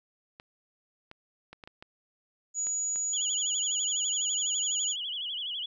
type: clicks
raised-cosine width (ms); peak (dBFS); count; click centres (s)
0.3; -29; 8; 0.399 / 1.114 / 1.53 / 1.638 / 1.675 / 1.825 / 2.669 / 2.959
type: tone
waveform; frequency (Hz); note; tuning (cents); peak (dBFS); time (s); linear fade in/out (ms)
sine; 6840; A8; -50; -28; 2.54-4.96; 50
type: tone with vibrato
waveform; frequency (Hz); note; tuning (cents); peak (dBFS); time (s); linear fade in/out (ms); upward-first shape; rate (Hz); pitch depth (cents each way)
sine; 3136; G7; 0; -32; 3.13-5.66; 5; sine; 12; 150
effects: none